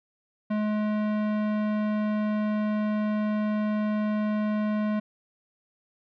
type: tone with tanh clipping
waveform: sine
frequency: 212 Hz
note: G#3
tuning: 36 cents sharp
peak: -26 dBFS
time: 0.5-5 s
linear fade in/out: 10 ms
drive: 18 dB
effects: none